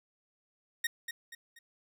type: tone with echo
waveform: sawtooth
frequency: 1864.7 Hz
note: A#6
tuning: in tune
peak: -25 dBFS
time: 0.84-0.87 s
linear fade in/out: 5 ms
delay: 240 ms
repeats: 3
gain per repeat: -8 dB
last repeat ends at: 1.59 s
effects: none